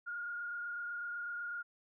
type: tone with frequency modulation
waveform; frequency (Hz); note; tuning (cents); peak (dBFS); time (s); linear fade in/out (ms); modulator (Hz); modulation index
sine; 1422; F6; +31; -38; 0.06-1.63; 20; 28; 0.87
effects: none